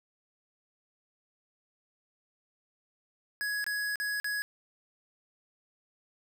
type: tone with dropouts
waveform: square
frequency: 1673 Hz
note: G#6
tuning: 12 cents sharp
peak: -31 dBFS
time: 3.41-4.42 s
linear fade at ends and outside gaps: 0 ms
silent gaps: 3.642-3.665 / 3.957-4 / 4.2-4.244 s
effects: 10-bit